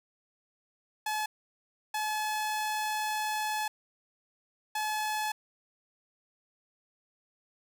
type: tone bursts at uneven times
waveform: sawtooth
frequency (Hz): 856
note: A5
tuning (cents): -48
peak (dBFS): -26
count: 3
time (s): 1.06-1.26 / 1.94-3.68 / 4.75-5.32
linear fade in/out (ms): 5
effects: none